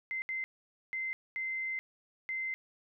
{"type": "tone bursts at uneven times", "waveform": "sine", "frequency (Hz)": 2073, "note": "C7", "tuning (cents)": -17, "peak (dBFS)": -33, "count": 5, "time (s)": [[0.11, 0.22], [0.29, 0.44], [0.93, 1.13], [1.36, 1.79], [2.29, 2.54]], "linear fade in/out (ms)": 0, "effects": []}